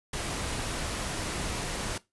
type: noise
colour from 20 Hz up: pink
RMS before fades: -33 dBFS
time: 0.13-1.98 s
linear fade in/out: 5 ms
effects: noise-tail reverb RT60 0.2 s tail -19 dB re dry + resampled to 24000 Hz